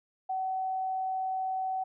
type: tone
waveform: sine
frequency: 756 Hz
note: F#5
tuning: 37 cents sharp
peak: -29 dBFS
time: 0.29-1.84 s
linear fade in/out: 10 ms
effects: none